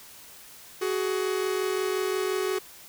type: tone pair together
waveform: 45% pulse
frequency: 373.3 / 419 Hz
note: F#4 / G#4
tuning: +15 / +15 cents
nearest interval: major second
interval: 200 cents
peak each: -27 / -30 dBFS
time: 0.81-2.59 s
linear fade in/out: 10 ms
effects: white hiss -48 dBFS RMS until 2.88 s